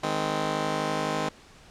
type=chord; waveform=10% pulse; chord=Ab major; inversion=second; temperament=just; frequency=155.74 / 207.7 / 259.6 Hz; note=Eb3 / Ab3 / C4; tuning=+2 / 0 / -13 cents; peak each=-22 / -24 / -23 dBFS; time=0.03-1.29 s; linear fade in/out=5 ms; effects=pink hiss -52 dBFS RMS until 1.7 s + low-pass 7000 Hz 12 dB/octave